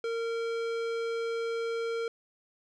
sine tone with tanh clipping, 460 Hz, A#4, 23 cents flat, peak -32 dBFS, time 0.04-2.08 s, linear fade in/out 2 ms, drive 18 dB, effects none

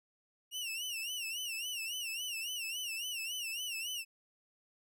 sawtooth tone with vibrato, 2809 Hz, F7, 9 cents sharp, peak -34 dBFS, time 0.51-4.05 s, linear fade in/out 50 ms, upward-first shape sine, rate 3.6 Hz, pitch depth 130 cents each way, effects none

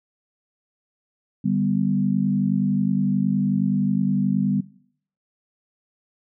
sine chord, G major, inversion second, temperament equal with one note detuned, 147.85 / 196 / 246.9 Hz, D3 / G3 / B3, +12 / 0 / 0 cents, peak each -26 / -21 / -24 dBFS, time 1.44-4.61 s, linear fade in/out 10 ms, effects noise-tail reverb RT60 0.6 s tail -19 dB re dry

